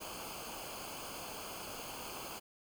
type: noise with comb filter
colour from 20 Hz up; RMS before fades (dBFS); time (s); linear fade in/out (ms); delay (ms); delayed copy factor
pink; -45; 0-2.4; 20; 0.53; -0.75
effects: none